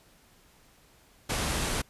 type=low-pass noise; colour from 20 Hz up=pink; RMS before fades=-30 dBFS; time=1.29-1.82 s; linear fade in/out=10 ms; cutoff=12000 Hz; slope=96 dB/octave; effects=pink hiss -60 dBFS RMS until 1.89 s + resampled to 32000 Hz